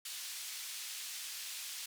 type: band-pass noise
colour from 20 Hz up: pink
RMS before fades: -44 dBFS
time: 0.05-1.86 s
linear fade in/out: 5 ms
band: 3100 to 13000 Hz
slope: 12 dB/octave
effects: none